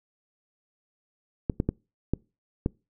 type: clicks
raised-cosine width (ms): 3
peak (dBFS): -11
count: 5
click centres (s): 1.498 / 1.601 / 1.69 / 2.136 / 2.661
effects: noise-tail reverb RT60 0.3 s tail -26 dB re dry